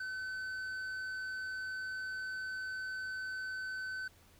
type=tone with tanh clipping; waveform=sine; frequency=1521 Hz; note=F#6; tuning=47 cents sharp; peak=-39 dBFS; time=0-4.08 s; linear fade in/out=5 ms; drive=7 dB; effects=added 86 Hz sine -66 dBFS peak until 4.39 s + pink hiss -64 dBFS RMS until 4.39 s